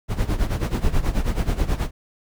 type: noise with tremolo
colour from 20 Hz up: brown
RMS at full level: -18 dBFS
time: 0.08-1.91 s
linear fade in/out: 50 ms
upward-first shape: sine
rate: 9.3 Hz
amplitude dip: 80%
effects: none